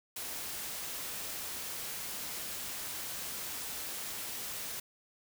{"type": "noise", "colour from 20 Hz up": "white", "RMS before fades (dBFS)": -40, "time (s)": [0.16, 4.8], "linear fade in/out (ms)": 5, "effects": []}